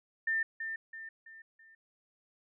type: tone with echo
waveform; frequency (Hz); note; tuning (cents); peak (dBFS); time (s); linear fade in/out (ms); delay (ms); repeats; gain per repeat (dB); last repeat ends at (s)
sine; 1798; A6; +37; -28; 0.27-0.43; 5; 330; 4; -7; 1.75
effects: none